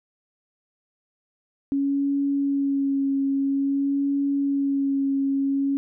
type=tone with vibrato; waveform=sine; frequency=277.2 Hz; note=C#4; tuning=in tune; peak=-20 dBFS; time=1.72-5.77 s; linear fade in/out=0 ms; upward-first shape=sine; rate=0.5 Hz; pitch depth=19 cents each way; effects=none